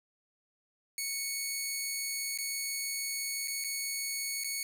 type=tone with dropouts; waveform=10% pulse; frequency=2217 Hz; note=C#7; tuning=in tune; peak=-24 dBFS; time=0.98-4.63 s; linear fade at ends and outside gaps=1 ms; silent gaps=2.376-2.386 / 3.475-3.48 / 3.64-3.645 / 4.437-4.444 s; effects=none